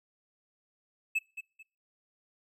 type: tone with echo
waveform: triangle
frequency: 2609 Hz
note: E7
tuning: 18 cents flat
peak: -24 dBFS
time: 1.15-1.19 s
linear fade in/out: 10 ms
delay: 220 ms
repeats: 2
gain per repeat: -11 dB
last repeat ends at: 1.63 s
effects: noise-tail reverb RT60 0.4 s tail -23 dB re dry